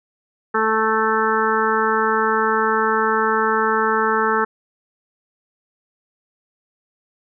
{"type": "harmonic tone", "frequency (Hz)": 220, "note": "A3", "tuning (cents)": 0, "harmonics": [1, 2, 4, 5, 6, 7, 8], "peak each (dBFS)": [-27, -21, -23, -24, -21, -25, -27], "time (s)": [0.54, 4.45], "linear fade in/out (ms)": 10, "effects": []}